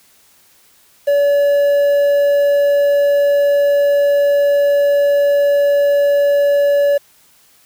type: tone with quantisation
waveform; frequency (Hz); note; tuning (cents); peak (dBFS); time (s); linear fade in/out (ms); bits
triangle; 571; D5; -49; -8; 1.07-6.98; 10; 6
effects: white hiss -51 dBFS RMS until 7.65 s